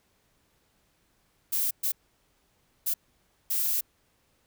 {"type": "noise bursts at uneven times", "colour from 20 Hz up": "violet", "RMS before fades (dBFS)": -27, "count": 4, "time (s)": [[1.52, 1.71], [1.83, 1.92], [2.86, 2.94], [3.5, 3.81]], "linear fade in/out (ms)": 10, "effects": ["pink hiss -69 dBFS RMS until 4.46 s"]}